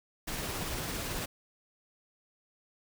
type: noise with tremolo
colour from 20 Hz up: pink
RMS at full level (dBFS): -35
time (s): 0.27-1.26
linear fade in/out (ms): 10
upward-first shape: triangle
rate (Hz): 18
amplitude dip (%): 25
effects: none